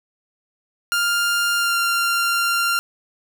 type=tone with pitch glide; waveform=sawtooth; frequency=1400 to 1387.1 Hz; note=F6 to F6; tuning=+4 to -12 cents; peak=-14 dBFS; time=0.92-2.79 s; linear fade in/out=0 ms; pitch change=-16 cents; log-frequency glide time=1.57-1.77 s; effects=none